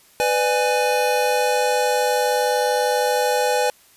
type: chord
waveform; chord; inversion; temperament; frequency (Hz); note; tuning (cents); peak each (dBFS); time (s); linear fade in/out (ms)
square; G# diminished; first; just; 498.4 / 598 / 830.6; B4 / D5 / G#5; +16 / +31 / 0; -21 / -25 / -22; 0.2-3.7; 0
effects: white hiss -53 dBFS RMS until 3.96 s + resampled to 32000 Hz